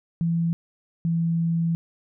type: tone pair in turn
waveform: sine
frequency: 167.5 / 166.61 Hz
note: E3 / E3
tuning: +28 / +19 cents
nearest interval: unison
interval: 9 cents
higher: first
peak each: -20 dBFS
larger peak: neither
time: 0.21-0.53 / 1.05-1.75 s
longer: second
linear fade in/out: 0 ms
effects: none